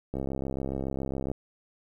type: click train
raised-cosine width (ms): 2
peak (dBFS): -19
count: 80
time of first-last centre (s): 0.14-1.316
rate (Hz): 67.2
effects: 10-bit